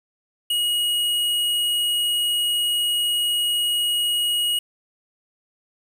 square tone, 2894 Hz, F#7, 39 cents flat, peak -20 dBFS, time 0.5-4.59 s, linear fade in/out 5 ms, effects 8-bit

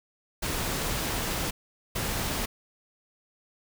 pink noise bursts at uneven times, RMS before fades -30 dBFS, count 2, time 0.42-1.51 / 1.95-2.46 s, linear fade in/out 10 ms, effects none

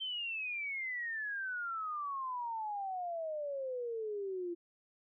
sine exponential sweep, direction down, 3136 to 339.6 Hz, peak -36 dBFS, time 0-4.55 s, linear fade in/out 20 ms, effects none

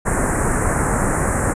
pink band-stop noise, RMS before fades -18 dBFS, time 0.05-1.54 s, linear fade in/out 20 ms, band 1900 to 7600 Hz, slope 48 dB/octave, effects resampled to 22050 Hz

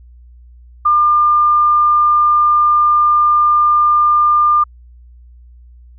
sine tone, 1200 Hz, D6, 37 cents sharp, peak -8 dBFS, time 0.85-4.64 s, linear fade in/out 10 ms, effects added 60 Hz sine -38 dBFS peak until 5.98 s

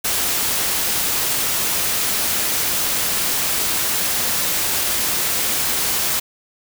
white noise, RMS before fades -20 dBFS, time 0.04-6.2 s, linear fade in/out 10 ms, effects none

